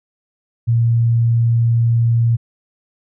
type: tone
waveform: sine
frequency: 116.54 Hz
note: A#2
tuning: in tune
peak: -11 dBFS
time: 0.67-2.37 s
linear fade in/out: 20 ms
effects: none